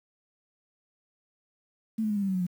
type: tone with pitch steps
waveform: sine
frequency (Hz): 221.5 / 214.7 / 208.1 / 201.7 / 195.52 / 189.51 / 183.69 / 178.05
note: A3 / A3 / G#3 / G3 / G3 / F#3 / F#3 / F3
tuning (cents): +12 / -42 / +4 / +50 / -4 / +42 / -12 / +34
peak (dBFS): -25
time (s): 1.98-2.468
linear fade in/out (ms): 10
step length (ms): 61
effects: 9-bit